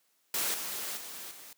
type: noise with level steps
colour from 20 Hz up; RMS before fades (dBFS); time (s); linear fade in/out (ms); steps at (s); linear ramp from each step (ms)
white; -31 / -37 / -43 / -49; 0.34-1.53; 2; 0.54 / 0.97 / 1.31; 2
effects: white hiss -72 dBFS RMS until 1.57 s + high-pass 200 Hz 12 dB/octave